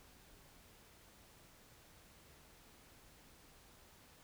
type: silence
effects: pink hiss -63 dBFS RMS until 4.23 s